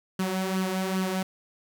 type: tone with flanger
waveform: sawtooth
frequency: 188.2 Hz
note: F#3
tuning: 30 cents sharp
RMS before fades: -28 dBFS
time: 0.19-1.23 s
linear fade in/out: 5 ms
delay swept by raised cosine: 0.65 to 4.05 ms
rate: 2.5 Hz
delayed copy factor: +0.55
effects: 10-bit